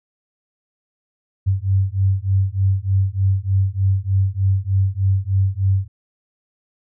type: beating tone pair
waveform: sine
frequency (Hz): 95 / 98.3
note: F#2 / G2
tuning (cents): +46 / +5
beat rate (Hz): 3.3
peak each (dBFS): -18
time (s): 1.46-5.88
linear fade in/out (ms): 20
effects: none